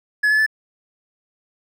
triangle tone with pitch steps, 1700 / 1722.7 / 1745.8 Hz, G#6 / A6 / A6, +40 / -37 / -14 cents, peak -12 dBFS, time 0.23-0.464 s, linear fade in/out 10 ms, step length 78 ms, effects none

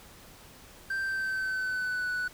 triangle tone with pitch glide, 1568 to 1482.6 Hz, G6 to F#6, 0 to +3 cents, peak -27 dBFS, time 0.9-2.28 s, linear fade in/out 5 ms, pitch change -97 cents, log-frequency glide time 1.03-2.09 s, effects pink hiss -52 dBFS RMS until 2.33 s

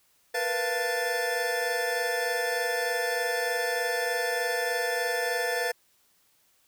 square tone cluster, 471.3 / 494.6 / 690 / 891 / 1762 Hz, A#4 / B4 / F5 / A5 / A6, +19 / +3 / -21 / +22 / +2 cents, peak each -36 / -32 / -34 / -40 / -31 dBFS, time 0.34-5.72 s, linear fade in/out 10 ms, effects white hiss -66 dBFS RMS until 6.67 s

